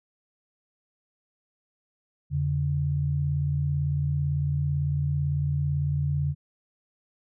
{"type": "tone pair together", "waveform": "sine", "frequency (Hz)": [85, 142.95], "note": ["F2", "D3"], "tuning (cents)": [-46, -46], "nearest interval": "major sixth", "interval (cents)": 900, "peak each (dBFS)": [-29, -24], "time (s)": [2.3, 6.35], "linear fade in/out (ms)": 50, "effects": []}